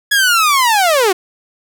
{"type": "linear sweep", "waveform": "sawtooth", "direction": "down", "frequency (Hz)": [1692, 349.2], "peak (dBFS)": -6, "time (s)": [0.11, 1.13], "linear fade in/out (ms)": 10, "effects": []}